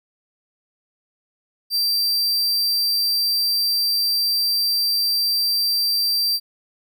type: tone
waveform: 45% pulse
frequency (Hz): 4699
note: D8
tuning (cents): 0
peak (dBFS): -17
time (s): 1.7-6.4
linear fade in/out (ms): 50
effects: none